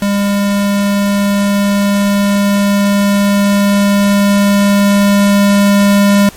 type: tone with level ramp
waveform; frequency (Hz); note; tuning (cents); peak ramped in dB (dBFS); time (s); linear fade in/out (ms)
square; 201.4; G3; +47; -11 to -6; 0.02-6.29; 2
effects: pink hiss -35 dBFS RMS until 6.36 s + MP3 64 kbps